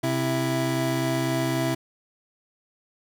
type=tone pair together; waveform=25% pulse; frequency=131.4 / 330.4 Hz; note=C3 / E4; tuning=+8 / +4 cents; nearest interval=octave + major third; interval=1596 cents; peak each=-22 dBFS; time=0.03-1.75 s; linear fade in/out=10 ms; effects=none